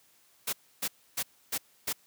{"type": "noise bursts", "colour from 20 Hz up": "white", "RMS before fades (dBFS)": -31, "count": 5, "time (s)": [0.47, 1.93], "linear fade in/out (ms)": 10, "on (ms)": 60, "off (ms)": 290, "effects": ["white hiss -64 dBFS RMS until 2.06 s", "high-pass 80 Hz 12 dB/octave"]}